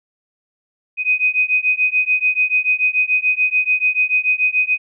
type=beating tone pair; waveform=sine; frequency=2500 / 2506.9 Hz; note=D#7 / D#7; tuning=+8 / +12 cents; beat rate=6.9 Hz; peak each=-17 dBFS; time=0.97-4.78 s; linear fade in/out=50 ms; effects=none